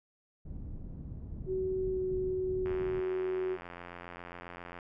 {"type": "low-pass noise", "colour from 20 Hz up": "pink", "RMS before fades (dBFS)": -42, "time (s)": [0.45, 3.01], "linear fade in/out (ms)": 10, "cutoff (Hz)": 190, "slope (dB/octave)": 12}
{"type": "tone with pitch glide", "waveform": "sine", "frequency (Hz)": [376, 372.5], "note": ["F#4", "F#4"], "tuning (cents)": [28, 12], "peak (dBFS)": -30, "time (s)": [1.46, 3.58], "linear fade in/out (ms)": 50, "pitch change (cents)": -16, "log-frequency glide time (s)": [1.91, 2]}
{"type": "click train", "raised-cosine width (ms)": 0.5, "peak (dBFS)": -29, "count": 187, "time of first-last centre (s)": [2.66, 4.788], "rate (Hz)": 87.4}
{"effects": []}